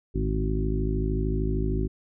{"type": "harmonic tone with a mistuned harmonic", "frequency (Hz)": 53.2, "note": "G#1", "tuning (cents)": 42, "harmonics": [1, 2, 3, 4, 5, 6, 7], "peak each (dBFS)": [-26, -32, -32, -36, -33, -37, -32], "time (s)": [0.14, 1.88], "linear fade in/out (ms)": 20, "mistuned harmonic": 3, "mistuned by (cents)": -59, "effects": []}